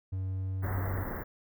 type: tone with pitch glide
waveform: triangle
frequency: 94.4 to 95.28 Hz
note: F#2 to G2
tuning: +35 to -49 cents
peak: -29 dBFS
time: 0.12-1.04 s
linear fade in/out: 10 ms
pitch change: +16 cents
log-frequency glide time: 0.29-0.82 s
type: band-stop noise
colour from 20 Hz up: pink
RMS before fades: -37 dBFS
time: 0.62-1.24 s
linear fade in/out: 20 ms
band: 2000 to 14000 Hz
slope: 96 dB/octave
effects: none